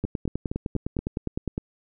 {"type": "two click trains", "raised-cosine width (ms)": 3, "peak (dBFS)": [-14, -15], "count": [16, 5], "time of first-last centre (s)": [[0.05, 1.579], [0.04, 0.99]], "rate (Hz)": [9.81, 4.21], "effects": []}